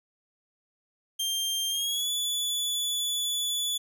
sawtooth tone with pitch glide, 3180 to 3448 Hz, G7 to A7, +24 to -36 cents, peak -24 dBFS, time 1.19-3.78 s, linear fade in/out 10 ms, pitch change +140 cents, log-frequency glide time 1.69-2.11 s, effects none

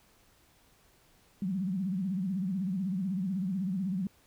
sine tone with vibrato, 188.1 Hz, F#3, 29 cents sharp, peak -29 dBFS, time 1.42-4.07 s, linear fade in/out 2 ms, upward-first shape sine, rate 16 Hz, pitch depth 140 cents each way, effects pink hiss -64 dBFS RMS until 4.26 s

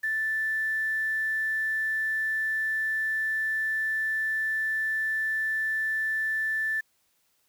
sine tone with quantisation, 1760 Hz, A6, in tune, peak -25 dBFS, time 0.03-6.81 s, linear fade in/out 10 ms, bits 8, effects white hiss -70 dBFS RMS until 7.48 s

